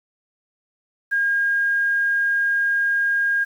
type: tone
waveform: sine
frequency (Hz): 1620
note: G#6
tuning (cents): -43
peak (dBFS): -17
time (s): 1.11-3.45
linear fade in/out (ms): 20
effects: 8-bit